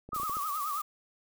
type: clicks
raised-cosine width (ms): 2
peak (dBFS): -32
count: 7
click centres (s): 0.09 / 0.132 / 0.163 / 0.199 / 0.233 / 0.296 / 0.369
type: tone with vibrato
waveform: sine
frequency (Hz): 1194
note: D6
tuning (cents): +28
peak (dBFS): -31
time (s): 0.12-0.82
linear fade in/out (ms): 10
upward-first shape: triangle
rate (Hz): 9.4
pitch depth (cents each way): 140
type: noise with tremolo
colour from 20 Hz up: blue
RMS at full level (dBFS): -40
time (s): 0.14-0.82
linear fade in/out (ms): 10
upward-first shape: triangle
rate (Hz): 15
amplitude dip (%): 30
effects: none